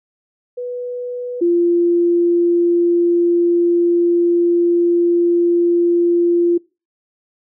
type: tone pair in turn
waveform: sine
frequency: 491.8 / 345.3 Hz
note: B4 / F4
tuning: -7 / -20 cents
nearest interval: tritone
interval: 613 cents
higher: first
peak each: -22 / -11 dBFS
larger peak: second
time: 0.57-1.41 / 1.41-6.58 s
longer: second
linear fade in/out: 10 ms
effects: noise-tail reverb RT60 0.3 s tail -24 dB re dry